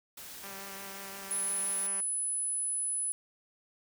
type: noise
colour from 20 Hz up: white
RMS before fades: -46 dBFS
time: 0.17-1.87 s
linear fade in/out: 5 ms
type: tone with vibrato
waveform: 5% pulse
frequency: 196 Hz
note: G3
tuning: in tune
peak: -33 dBFS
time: 0.43-2.01 s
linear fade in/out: 10 ms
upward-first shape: sine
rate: 5.7 Hz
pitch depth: 14 cents each way
type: tone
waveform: sine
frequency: 10090 Hz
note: D#9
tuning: 23 cents sharp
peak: -30 dBFS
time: 1.31-3.12 s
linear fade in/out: 0 ms
effects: none